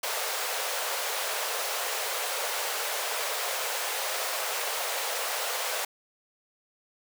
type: high-pass noise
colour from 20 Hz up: pink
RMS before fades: -31 dBFS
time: 0.03-5.85 s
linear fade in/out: 5 ms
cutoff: 460 Hz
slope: 48 dB/octave
effects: none